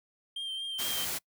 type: tone with vibrato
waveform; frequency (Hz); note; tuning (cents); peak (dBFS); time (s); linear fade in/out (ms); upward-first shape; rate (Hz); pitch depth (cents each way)
triangle; 3169; G7; +18; -32; 0.36-1.05; 5; triangle; 4.3; 30
type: noise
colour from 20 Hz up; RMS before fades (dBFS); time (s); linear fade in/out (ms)
white; -34; 0.78-1.19; 20
effects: noise-tail reverb RT60 0.1 s tail -25 dB re dry